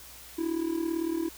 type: tone with amplitude modulation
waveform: triangle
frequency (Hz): 329.6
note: E4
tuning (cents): 0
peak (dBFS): -22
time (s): 0.38-1.29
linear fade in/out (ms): 10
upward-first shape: sine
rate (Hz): 37.9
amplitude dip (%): 75
effects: added 60 Hz sine -56 dBFS peak until 1.37 s + white hiss -48 dBFS RMS until 1.37 s